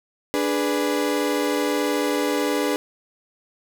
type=chord; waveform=35% pulse; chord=G# diminished; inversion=second; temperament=equal; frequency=293.7 / 415.3 / 493.9 Hz; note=D4 / G#4 / B4; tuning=0 / 0 / 0 cents; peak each=-22 / -24 / -24 dBFS; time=0.34-2.76 s; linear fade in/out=0 ms; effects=none